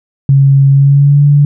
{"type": "tone with pitch glide", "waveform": "sine", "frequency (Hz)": [137.6, 144.44], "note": ["C#3", "D3"], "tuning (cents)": [-12, -28], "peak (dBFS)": -3, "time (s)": [0.29, 1.45], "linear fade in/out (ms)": 2, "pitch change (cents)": 84, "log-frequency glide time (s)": [0.7, 1.24], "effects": []}